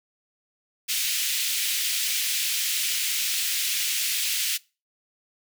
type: high-pass noise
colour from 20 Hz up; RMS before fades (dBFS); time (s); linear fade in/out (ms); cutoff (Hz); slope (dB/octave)
pink; -26; 0.88-4.58; 20; 2400; 24
effects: noise-tail reverb RT60 0.3 s tail -23 dB re dry